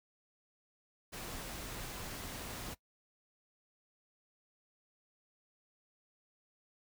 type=noise; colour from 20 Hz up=pink; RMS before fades=-44 dBFS; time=1.12-2.75 s; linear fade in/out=20 ms; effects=noise-tail reverb RT60 0.1 s tail -20 dB re dry